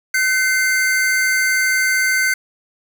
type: tone pair together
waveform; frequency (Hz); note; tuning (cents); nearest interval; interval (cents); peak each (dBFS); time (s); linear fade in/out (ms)
square; 1524.7 / 2093; G6 / C7; -48 / 0; perfect fourth; 548; -18; 0.14-2.34; 5
effects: 7-bit